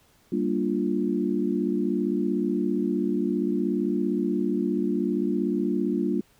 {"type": "chord", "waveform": "sine", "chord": "G minor seventh", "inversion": "none", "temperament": "equal", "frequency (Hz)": [196, 233.1, 293.7, 349.2], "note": ["G3", "Bb3", "D4", "F4"], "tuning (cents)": [0, 0, 0, 0], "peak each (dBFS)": -28, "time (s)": [0.32, 6.21], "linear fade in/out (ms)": 5, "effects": ["pink hiss -61 dBFS RMS until 6.39 s"]}